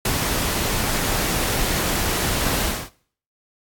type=noise with ADSR envelope; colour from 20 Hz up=pink; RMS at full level=-20 dBFS; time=0.05-2.9 s; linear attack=4 ms; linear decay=66 ms; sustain=-2 dB; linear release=250 ms; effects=noise-tail reverb RT60 0.5 s tail -19 dB re dry + AAC 64 kbps